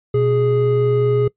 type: tone pair together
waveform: triangle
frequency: 123.5 / 415.4 Hz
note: B2 / G#4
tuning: 0 / 0 cents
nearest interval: octave + major sixth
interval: 2100 cents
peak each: -16 / -13 dBFS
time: 0.14-1.28 s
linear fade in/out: 5 ms
effects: noise-tail reverb RT60 0.1 s tail -22 dB re dry + resampled to 8000 Hz